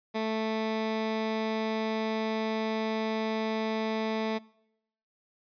15% pulse tone, 220 Hz, A3, in tune, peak -22 dBFS, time 0.14-4.39 s, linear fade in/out 20 ms, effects noise-tail reverb RT60 0.8 s tail -24 dB re dry + resampled to 11025 Hz

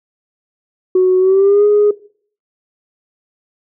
sine tone with pitch glide, 370 to 415.3 Hz, F#4 to G#4, 0 to 0 cents, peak -6 dBFS, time 0.95-1.91 s, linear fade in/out 5 ms, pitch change +200 cents, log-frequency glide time 1.19-1.64 s, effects noise-tail reverb RT60 0.5 s tail -19 dB re dry + tanh soft clip ceiling -4 dBFS

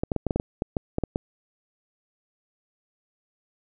clicks, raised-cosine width 2 ms, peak -11 dBFS, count 12, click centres 0.035 / 0.118 / 0.163 / 0.267 / 0.308 / 0.36 / 0.399 / 0.621 / 0.768 / 0.984 / 1.037 / 1.159 s, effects none

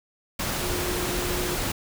sine tone in noise, 357.7 Hz, F4, 41 cents sharp, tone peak -31 dBFS, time 0.61-1.55 s, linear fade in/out 5 ms, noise pink, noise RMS -28 dBFS, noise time 0.39-1.72 s, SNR -6 dB, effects none

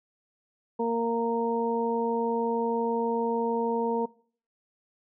harmonic tone, 231.6 Hz, A#3, 11 cents flat, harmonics 1 / 2 / 3 / 4, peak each -30 / -27 / -39 / -31 dBFS, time 0.79-4.06 s, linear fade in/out 10 ms, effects noise-tail reverb RT60 0.5 s tail -22 dB re dry

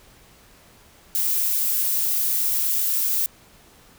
violet noise with high-pass filter sweep, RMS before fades -22 dBFS, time 1.15-3.26 s, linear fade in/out 0 ms, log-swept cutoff 460 to 700 Hz, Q 0.98, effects pink hiss -52 dBFS RMS until 3.98 s

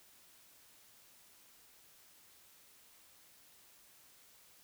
silence, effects white hiss -63 dBFS RMS until 4.63 s

